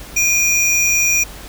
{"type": "tone pair together", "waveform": "square", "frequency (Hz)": [2424, 5765], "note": ["D#7", "F#8"], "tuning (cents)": [-46, -46], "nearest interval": "octave + minor third", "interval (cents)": 1500, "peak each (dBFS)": -16, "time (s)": [0.16, 1.24], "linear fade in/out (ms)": 10, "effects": ["added 50 Hz sine -37 dBFS peak until 1.48 s", "pink hiss -36 dBFS RMS until 1.48 s"]}